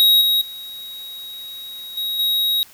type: tone with level steps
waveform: square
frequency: 3803 Hz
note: A#7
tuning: 34 cents sharp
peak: -11 / -15 / -32 / -22 / -17 dBFS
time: 0-2.63 s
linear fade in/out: 0 ms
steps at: 0.21 / 0.41 / 1.97 / 2.19 s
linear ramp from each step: 5 ms
effects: white hiss -47 dBFS RMS until 2.73 s